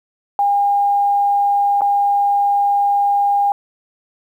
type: tone with dropouts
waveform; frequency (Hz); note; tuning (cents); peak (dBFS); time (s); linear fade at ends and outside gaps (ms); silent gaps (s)
sine; 808; G#5; -48; -12; 0.39-3.52; 1; 1.809-1.818
effects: 8-bit